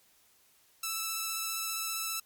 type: tone with vibrato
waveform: 5% pulse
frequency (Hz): 1318.5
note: E6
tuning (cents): 0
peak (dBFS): -21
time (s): 0.83-2.2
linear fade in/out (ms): 5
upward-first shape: square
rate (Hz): 15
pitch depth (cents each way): 9
effects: white hiss -65 dBFS RMS until 2.25 s + MP3 96 kbps